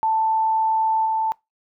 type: tone with level steps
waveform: sine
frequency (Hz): 884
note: A5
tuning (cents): +8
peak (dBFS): -17 / -19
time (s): 0.03-1.32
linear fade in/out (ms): 0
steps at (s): 1.05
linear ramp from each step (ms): 10
effects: noise-tail reverb RT60 0.2 s tail -23 dB re dry